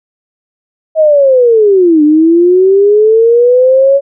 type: linear two-way sweep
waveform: sine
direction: down then up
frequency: 643 to 295.6 to 561 Hz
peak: -3 dBFS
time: 0.95-4.01 s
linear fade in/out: 50 ms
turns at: 2.03 s
effects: none